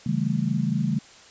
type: chord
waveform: sine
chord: A dominant seventh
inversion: first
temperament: equal with one note detuned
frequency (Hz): 138.59 / 162.92 / 196 / 220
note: C#3 / E3 / G3 / A3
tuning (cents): 0 / -20 / 0 / 0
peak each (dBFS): -27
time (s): 0.06-0.99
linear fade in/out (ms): 5
effects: white hiss -49 dBFS RMS until 1.3 s + resampled to 16000 Hz